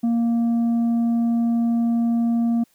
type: tone with tanh clipping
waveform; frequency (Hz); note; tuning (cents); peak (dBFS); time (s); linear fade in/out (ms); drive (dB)
sine; 233.1; A#3; 0; -18; 0.03-2.64; 10; 4
effects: white hiss -62 dBFS RMS until 2.74 s